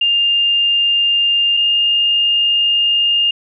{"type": "tone pair in turn", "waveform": "sine", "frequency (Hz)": [2806, 2822], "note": ["F7", "F7"], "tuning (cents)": [8, 17], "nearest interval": "unison", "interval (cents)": 9, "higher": "second", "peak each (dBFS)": -11, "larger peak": "neither", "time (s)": [[0.01, 1.57], [1.57, 3.31]], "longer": "second", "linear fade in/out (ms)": 5, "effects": []}